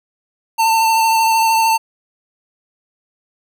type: tone with vibrato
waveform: square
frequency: 897 Hz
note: A5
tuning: 33 cents sharp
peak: -12 dBFS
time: 0.58-1.78 s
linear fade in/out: 20 ms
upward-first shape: sine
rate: 13 Hz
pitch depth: 20 cents each way
effects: none